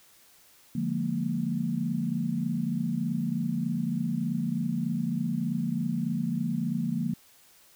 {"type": "chord", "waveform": "sine", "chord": "Bb dominant seventh", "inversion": "first", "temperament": "just", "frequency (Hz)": [145.68, 174.81, 209.8, 233.1], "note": ["D3", "F3", "Ab3", "Bb3"], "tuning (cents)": [-14, 2, 18, 0], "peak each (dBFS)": [-34, -31, -34, -30], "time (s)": [0.75, 7.14], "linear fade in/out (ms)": 5, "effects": ["white hiss -58 dBFS RMS until 7.75 s"]}